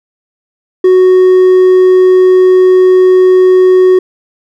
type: tone with hard clipping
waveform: triangle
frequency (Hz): 370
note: F#4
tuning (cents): 0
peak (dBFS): -3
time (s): 0.84-3.99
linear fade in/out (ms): 5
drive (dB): 5
effects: none